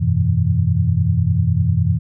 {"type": "tone cluster", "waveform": "sine", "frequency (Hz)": [88.2, 98.2, 121.8, 161.8], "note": ["F2", "G2", "B2", "E3"], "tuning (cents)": [18, 4, -24, -32], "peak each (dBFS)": -19, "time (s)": [0, 1.99], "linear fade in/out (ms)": 20, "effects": []}